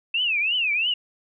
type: tone with vibrato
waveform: sine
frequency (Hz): 2637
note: E7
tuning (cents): 0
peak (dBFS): -20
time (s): 0.14-0.94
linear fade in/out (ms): 5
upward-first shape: triangle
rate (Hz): 3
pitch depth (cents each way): 260
effects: none